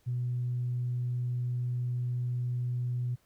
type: tone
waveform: sine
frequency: 123 Hz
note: B2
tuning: 7 cents flat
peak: -28 dBFS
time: 0.06-3.16 s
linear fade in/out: 20 ms
effects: tanh soft clip ceiling -24 dBFS + pink hiss -69 dBFS RMS until 3.25 s